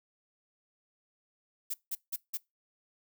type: noise bursts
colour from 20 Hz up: violet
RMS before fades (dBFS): -34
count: 4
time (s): 1.7-2.374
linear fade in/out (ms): 10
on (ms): 41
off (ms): 170
effects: noise-tail reverb RT60 0.2 s tail -23 dB re dry